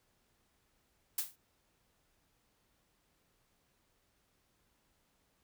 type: noise with exponential decay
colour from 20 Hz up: blue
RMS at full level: -30 dBFS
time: 1.18-1.36 s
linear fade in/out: 5 ms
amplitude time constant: 38 ms
effects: pink hiss -75 dBFS RMS until 5.43 s